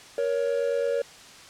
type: tone pair together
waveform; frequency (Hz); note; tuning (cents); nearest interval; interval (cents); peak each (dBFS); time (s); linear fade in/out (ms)
triangle; 470 / 558.9; A#4 / C#5; +14 / +14; minor third; 300; -24; 0.18-1.02; 2
effects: white hiss -47 dBFS RMS until 1.49 s + low-pass 7000 Hz 12 dB/octave